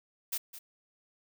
blue noise with echo, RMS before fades -33 dBFS, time 0.32-0.38 s, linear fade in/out 10 ms, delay 210 ms, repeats 1, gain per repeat -13 dB, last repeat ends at 0.59 s, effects none

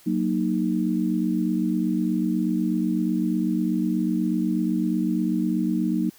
sine chord, D# minor, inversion first, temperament equal with one note detuned, 185 / 233.1 / 309.9 Hz, F#3 / A#3 / D#4, 0 / 0 / -7 cents, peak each -25 dBFS, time 0.06-6.1 s, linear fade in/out 10 ms, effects white hiss -53 dBFS RMS until 6.18 s

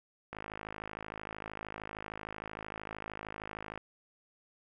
click train, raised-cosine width 0.5 ms, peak -25 dBFS, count 184, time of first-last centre 0.33-3.776 s, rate 53.1 Hz, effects none

